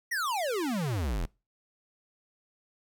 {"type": "exponential sweep", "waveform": "square", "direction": "down", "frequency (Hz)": [1978, 36.39], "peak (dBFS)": -29, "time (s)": [0.11, 1.26], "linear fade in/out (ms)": 10, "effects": ["noise-tail reverb RT60 0.3 s tail -25 dB re dry"]}